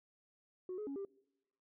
sine tone with pitch steps, 367.6 / 422.5 / 277.4 / 395.1 Hz, F#4 / G#4 / C#4 / G4, -11 / +30 / +1 / +14 cents, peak -38 dBFS, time 0.69-1.05 s, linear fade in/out 2 ms, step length 90 ms, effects noise-tail reverb RT60 0.9 s tail -25 dB re dry + tanh soft clip ceiling -37 dBFS

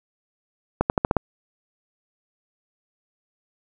accelerating click train, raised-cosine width 1 ms, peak -4 dBFS, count 6, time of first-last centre 0.81-1.167 s, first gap 89 ms, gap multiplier 0.89, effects none

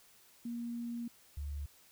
sine tone pair in turn, 236 / 72.05 Hz, A#3 / D2, +22 / -33 cents, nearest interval octave + major sixth, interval 2055 cents, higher first, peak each -37 / -37 dBFS, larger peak neither, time 0.45-1.08 / 1.37-1.66 s, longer first, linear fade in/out 5 ms, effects white hiss -63 dBFS RMS until 1.91 s

